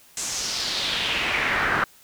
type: noise with band-pass filter sweep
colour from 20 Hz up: brown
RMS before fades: -25 dBFS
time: 0.17-1.84 s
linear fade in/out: 2 ms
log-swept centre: 7500 to 1400 Hz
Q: 2.9
effects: white hiss -53 dBFS RMS until 2.03 s